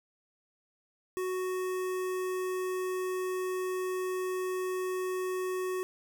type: tone with notch filter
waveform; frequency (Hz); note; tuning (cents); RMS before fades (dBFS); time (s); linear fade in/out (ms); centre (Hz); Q
square; 370; F#4; 0; -33; 1.17-5.83; 0; 4100; 1.2
effects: none